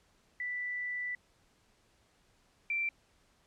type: tone pair in turn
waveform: sine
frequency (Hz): 1975.5 / 2349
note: B6 / D7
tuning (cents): 0 / 0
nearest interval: minor third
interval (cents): 300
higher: second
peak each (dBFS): -34 / -30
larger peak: second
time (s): 0.4-1.15 / 2.7-2.89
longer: first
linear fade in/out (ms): 2
effects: pink hiss -69 dBFS RMS until 3.46 s + low-pass 9000 Hz 12 dB/octave